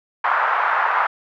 white band-pass noise, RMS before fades -19 dBFS, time 0.24-1.07 s, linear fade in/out 5 ms, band 810 to 1400 Hz, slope 24 dB/octave, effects none

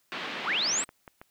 white band-pass noise, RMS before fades -36 dBFS, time 0.12-0.84 s, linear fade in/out 0 ms, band 170 to 3300 Hz, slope 24 dB/octave
sine linear sweep, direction up, 557 to 8300 Hz, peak -25 dBFS, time 0.44-0.85 s, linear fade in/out 50 ms
clicks, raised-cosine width 0.5 ms, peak -29 dBFS, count 3, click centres 0.891 / 1.078 / 1.215 s
effects white hiss -70 dBFS RMS until 1.3 s

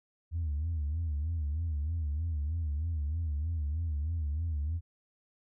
sine tone with vibrato, 78 Hz, D#2, 5 cents sharp, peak -28 dBFS, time 0.31-4.81 s, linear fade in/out 50 ms, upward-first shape sine, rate 3.2 Hz, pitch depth 140 cents each way, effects tanh soft clip ceiling -27 dBFS

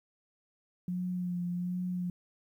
sine tone with vibrato, 178.4 Hz, F3, 37 cents sharp, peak -31 dBFS, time 0.88-2.1 s, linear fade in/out 2 ms, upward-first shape sine, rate 1.3 Hz, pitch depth 26 cents each way, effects 11-bit

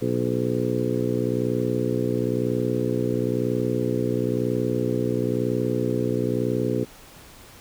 harmonic tone with a mistuned harmonic, 61 Hz, B1, 21 cents flat, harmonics 2 / 3 / 4 / 5 / 6 / 7 / 8, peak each -28 / -32 / -28 / -29 / -29 / -28 / -31 dBFS, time 0.01-6.85 s, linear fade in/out 20 ms, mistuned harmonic 8, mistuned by +59 cents, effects pink hiss -47 dBFS RMS until 7.6 s

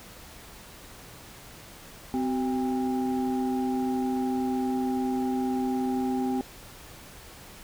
sine tone cluster, 256.7 / 380.4 / 803 Hz, C4 / F#4 / G5, -33 / +48 / +41 cents, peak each -25 / -32 / -32 dBFS, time 2.14-6.41 s, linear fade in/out 0 ms, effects tanh soft clip ceiling -19 dBFS + pink hiss -47 dBFS RMS until 7.63 s

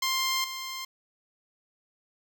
10% pulse tone with level steps, 1053 Hz, C6, 11 cents sharp, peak -17 / -26 dBFS, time 0.02-0.85 s, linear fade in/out 5 ms, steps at 0.44 s, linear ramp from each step 2 ms, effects none

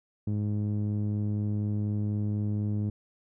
sawtooth tone with low-pass filter, 104.1 Hz, G#2, 5 cents sharp, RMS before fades -29 dBFS, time 0.27-2.9 s, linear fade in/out 5 ms, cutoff 250 Hz, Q 1.2, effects none

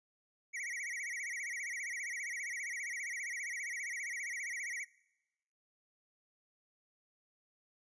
square tone with vibrato, 2079 Hz, C7, 12 cents flat, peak -39 dBFS, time 0.53-4.85 s, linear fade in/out 20 ms, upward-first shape sine, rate 15 Hz, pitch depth 180 cents each way, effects noise-tail reverb RT60 1.0 s tail -23 dB re dry + resampled to 22050 Hz

